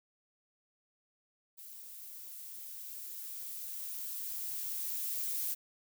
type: noise with level ramp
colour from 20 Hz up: violet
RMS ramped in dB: -50 to -35 dBFS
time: 1.57-5.55 s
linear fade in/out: 20 ms
effects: none